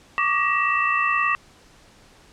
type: tone cluster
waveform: sine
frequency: 1135 / 1194 / 1903 / 2661 Hz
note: C#6 / D6 / A#6 / E7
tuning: +41 / +28 / +35 / +16 cents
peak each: -24 dBFS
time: 0.18-1.35 s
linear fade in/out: 0 ms
effects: pink hiss -52 dBFS RMS until 2.32 s + low-pass 8000 Hz 12 dB/octave